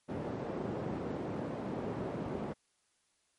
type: band-pass noise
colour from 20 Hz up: white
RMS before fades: -38 dBFS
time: 0.08-2.54 s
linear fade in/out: 20 ms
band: 120 to 420 Hz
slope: 12 dB/octave
effects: white hiss -75 dBFS RMS until 3.38 s + MP3 48 kbps